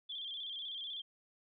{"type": "tone with vibrato", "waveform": "sine", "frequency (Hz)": 3322, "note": "G#7", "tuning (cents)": 0, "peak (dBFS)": -40, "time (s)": [0.09, 1.02], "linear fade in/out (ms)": 10, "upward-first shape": "square", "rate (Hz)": 16, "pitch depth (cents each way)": 66, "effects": []}